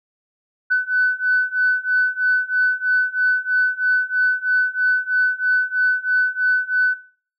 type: beating tone pair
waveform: sine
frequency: 1500 / 1503.1 Hz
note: F#6 / F#6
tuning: +23 / +27 cents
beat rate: 3.1 Hz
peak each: -18 dBFS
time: 0.7-6.95 s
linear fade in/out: 20 ms
effects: noise-tail reverb RT60 0.5 s tail -21 dB re dry + tanh soft clip ceiling -8 dBFS